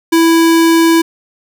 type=tone; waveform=square; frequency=330 Hz; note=E4; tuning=2 cents sharp; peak=-7 dBFS; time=0.12-1.02 s; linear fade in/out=10 ms; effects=none